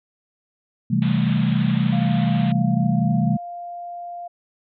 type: chord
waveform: sine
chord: A minor seventh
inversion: first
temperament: equal with one note detuned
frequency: 130.81 / 163.96 / 196 / 220 Hz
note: C3 / E3 / G3 / A3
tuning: 0 / -9 / 0 / 0 cents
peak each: -22 dBFS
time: 0.9-3.37 s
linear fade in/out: 10 ms
type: band-pass noise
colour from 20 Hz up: white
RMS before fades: -37 dBFS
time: 1.02-2.52 s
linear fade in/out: 2 ms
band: 480 to 3800 Hz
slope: 96 dB/octave
type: tone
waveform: sine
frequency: 698.5 Hz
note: F5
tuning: in tune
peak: -30 dBFS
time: 1.92-4.28 s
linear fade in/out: 10 ms
effects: none